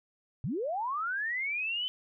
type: linear sweep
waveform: sine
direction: up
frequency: 103.83 to 3073 Hz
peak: -30 dBFS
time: 0.44-1.88 s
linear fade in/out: 0 ms
effects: none